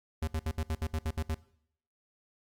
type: tone bursts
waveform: square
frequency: 79 Hz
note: D#2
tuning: 27 cents sharp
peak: -30 dBFS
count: 10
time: 0.22-1.346 s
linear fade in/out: 5 ms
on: 55 ms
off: 64 ms
effects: noise-tail reverb RT60 0.7 s tail -20 dB re dry + AAC 64 kbps